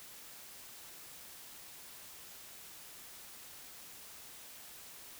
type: silence
effects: white hiss -52 dBFS RMS until 5.19 s